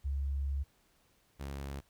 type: tone pair in turn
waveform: sine / sawtooth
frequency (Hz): 69.3 / 69.3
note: C#2 / C#2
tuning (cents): 0 / 0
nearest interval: unison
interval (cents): 0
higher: neither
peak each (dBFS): -31 / -35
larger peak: first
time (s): 0.04-0.64 / 1.39-1.81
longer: first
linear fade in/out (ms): 20
effects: pink hiss -70 dBFS RMS until 1.89 s